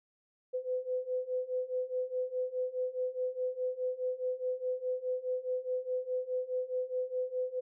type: beating tone pair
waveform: sine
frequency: 504 / 508.8 Hz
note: B4 / C5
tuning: +35 / -48 cents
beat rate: 4.8 Hz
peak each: -36 / -34 dBFS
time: 0.53-7.61 s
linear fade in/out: 20 ms
effects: none